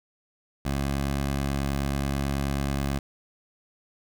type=tone; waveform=15% pulse; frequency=69.3 Hz; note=C#2; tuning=in tune; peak=-19 dBFS; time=0.65-2.99 s; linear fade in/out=5 ms; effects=none